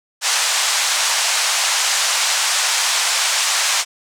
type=band-pass noise; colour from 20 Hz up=white; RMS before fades=-18 dBFS; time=0.21-3.85 s; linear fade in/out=50 ms; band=710 to 8000 Hz; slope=24 dB/octave; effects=none